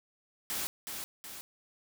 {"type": "noise with echo", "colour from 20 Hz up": "white", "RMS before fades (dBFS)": -35, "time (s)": [0.5, 0.67], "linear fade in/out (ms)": 0, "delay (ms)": 370, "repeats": 2, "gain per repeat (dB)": -5, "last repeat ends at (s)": 1.41, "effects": []}